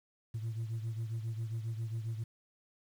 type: beating tone pair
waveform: sine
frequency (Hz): 111.8 / 119.2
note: A2 / A#2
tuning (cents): +28 / +39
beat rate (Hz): 7.4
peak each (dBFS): -34 / -40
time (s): 0.34-2.24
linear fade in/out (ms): 10
effects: tanh soft clip ceiling -32 dBFS + 10-bit